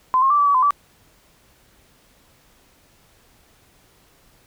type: tone with pitch steps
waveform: sine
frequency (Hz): 1027 / 1075 / 1169 / 1155 / 1140 / 1022 / 1155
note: C6 / C6 / D6 / D6 / C#6 / C6 / D6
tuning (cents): -33 / +47 / -8 / -29 / +48 / -41 / -29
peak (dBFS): -13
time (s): 0.14-0.707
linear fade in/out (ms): 0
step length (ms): 81
effects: pink hiss -56 dBFS RMS until 4.46 s